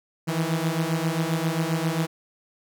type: beating tone pair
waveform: sawtooth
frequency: 158.9 / 166.4 Hz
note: D#3 / E3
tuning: +37 / +17 cents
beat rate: 7.5 Hz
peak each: -22 dBFS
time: 0.27-2.07 s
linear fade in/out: 20 ms
effects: none